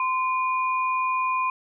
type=tone pair together; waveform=sine; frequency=1031 / 2441 Hz; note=C6 / D#7; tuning=-26 / -34 cents; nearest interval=octave + minor third; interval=1492 cents; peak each=-22 / -30 dBFS; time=0-1.5 s; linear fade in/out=2 ms; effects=none